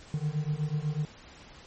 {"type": "beating tone pair", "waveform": "triangle", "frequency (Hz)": [146.83, 154.93], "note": ["D3", "D#3"], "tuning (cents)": [0, -7], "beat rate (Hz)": 8.1, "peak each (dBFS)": -29, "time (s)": [0.14, 1.05], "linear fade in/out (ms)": 0, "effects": ["pink hiss -51 dBFS RMS until 1.66 s", "MP3 32 kbps"]}